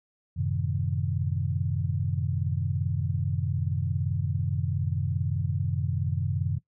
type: chord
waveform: sine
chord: F# diminished seventh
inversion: none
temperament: equal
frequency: 92.5 / 110 / 130.81 / 155.56 Hz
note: F#2 / A2 / C3 / Eb3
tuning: 0 / 0 / 0 / 0 cents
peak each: -29 / -34 / -30 / -32 dBFS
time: 0.36-6.59 s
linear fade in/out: 20 ms
effects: noise-tail reverb RT60 0.1 s tail -17 dB re dry